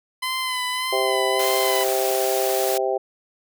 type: tone with vibrato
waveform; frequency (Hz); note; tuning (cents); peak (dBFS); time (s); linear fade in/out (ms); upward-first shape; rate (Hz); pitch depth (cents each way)
15% pulse; 1018; C6; -48; -17; 0.22-1.84; 10; sine; 1.7; 34
type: harmonic tone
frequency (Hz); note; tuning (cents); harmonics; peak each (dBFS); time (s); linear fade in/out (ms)
130.81; C3; 0; 3 / 4 / 5 / 6; -24 / -25 / -26 / -27; 0.92-2.98; 10
type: high-pass noise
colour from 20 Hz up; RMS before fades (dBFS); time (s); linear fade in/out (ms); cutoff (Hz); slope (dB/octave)
white; -28; 1.39-2.78; 5; 620; 96
effects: none